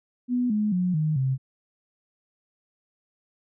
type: tone with pitch steps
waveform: sine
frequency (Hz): 246.9 / 211.2 / 180.74 / 154.64 / 132.31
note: B3 / G#3 / F#3 / D#3 / C3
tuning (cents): 0 / +29 / -40 / -10 / +20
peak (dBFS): -21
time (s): 0.28-1.38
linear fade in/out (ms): 50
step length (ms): 220
effects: none